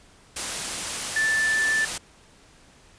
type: tone in noise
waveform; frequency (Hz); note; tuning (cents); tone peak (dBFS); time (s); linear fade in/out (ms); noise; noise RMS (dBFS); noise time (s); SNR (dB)
sine; 1760; A6; 0; -20; 1.16-1.85; 5; white; -29; 0.36-1.98; +6
effects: pink hiss -54 dBFS RMS until 2.98 s + resampled to 22050 Hz